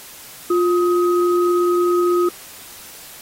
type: tone pair together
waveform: sine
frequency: 352.4 / 1260 Hz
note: F4 / D#6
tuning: +16 / +21 cents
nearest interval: octave + minor seventh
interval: 2205 cents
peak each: -14 / -22 dBFS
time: 0.5-2.29 s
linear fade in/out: 5 ms
effects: white hiss -39 dBFS RMS until 3.21 s + AAC 48 kbps